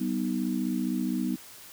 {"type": "chord", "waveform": "sine", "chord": "G augmented", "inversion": "none", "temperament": "equal with one note detuned", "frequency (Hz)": [191.74, 246.9, 311.1], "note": ["G3", "B3", "D#4"], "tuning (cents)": [-38, 0, 0], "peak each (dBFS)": [-31, -29, -32], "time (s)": [0, 1.36], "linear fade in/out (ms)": 10, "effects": ["white hiss -48 dBFS RMS until 1.72 s"]}